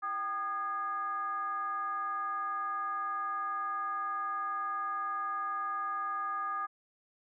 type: tone with frequency modulation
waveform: sine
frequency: 1222 Hz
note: D#6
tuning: 32 cents flat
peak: -32 dBFS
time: 0.02-6.67 s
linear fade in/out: 20 ms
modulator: 439 Hz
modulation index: 0.58
effects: none